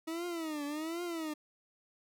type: tone with vibrato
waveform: 40% pulse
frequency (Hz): 317.9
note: D#4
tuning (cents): +37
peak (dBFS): -35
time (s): 0.07-1.34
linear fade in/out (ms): 10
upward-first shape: triangle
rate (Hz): 1.3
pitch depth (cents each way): 190
effects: none